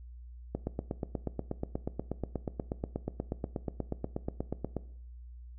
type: click train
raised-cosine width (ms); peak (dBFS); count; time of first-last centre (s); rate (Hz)
2; -19; 36; 0.55-4.767; 8.3
effects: noise-tail reverb RT60 0.6 s tail -18 dB re dry + added 60 Hz sine -45 dBFS peak until 5.58 s